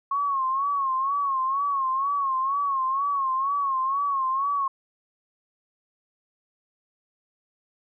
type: tone with vibrato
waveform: sine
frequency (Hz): 1093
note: C#6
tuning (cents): -25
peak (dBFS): -22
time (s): 0.11-4.68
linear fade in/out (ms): 5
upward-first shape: sine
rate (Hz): 2.1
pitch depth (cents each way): 82
effects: none